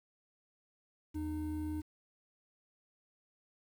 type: tone pair together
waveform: triangle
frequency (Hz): 81.3 / 305.7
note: E2 / D#4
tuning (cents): -23 / -30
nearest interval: octave + major seventh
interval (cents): 2293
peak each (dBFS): -38 / -35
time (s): 1.14-1.82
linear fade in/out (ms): 20
effects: 10-bit